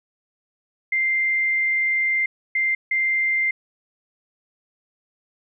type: tone bursts at uneven times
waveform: sine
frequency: 2093 Hz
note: C7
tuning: in tune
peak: -18 dBFS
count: 3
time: 0.92-2.26 / 2.55-2.75 / 2.91-3.51 s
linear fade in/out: 5 ms
effects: none